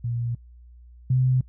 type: tone pair in turn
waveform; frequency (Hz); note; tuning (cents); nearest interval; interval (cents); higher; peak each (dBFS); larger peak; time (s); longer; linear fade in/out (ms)
sine; 118.7 / 128.36; A#2 / C3; +32 / -33; minor second; 135; second; -24 / -17; second; 0.04-0.35 / 1.1-1.41; neither; 5
effects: noise-tail reverb RT60 0.1 s tail -24 dB re dry + added 60 Hz sine -45 dBFS peak until 1.48 s